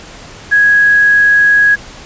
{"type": "tone with quantisation", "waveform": "sine", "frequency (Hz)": 1661.2, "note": "G#6", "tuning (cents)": 0, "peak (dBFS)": -5, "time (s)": [0.51, 1.76], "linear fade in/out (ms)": 20, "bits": 5, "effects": ["pink hiss -33 dBFS RMS until 2.05 s", "resampled to 16000 Hz"]}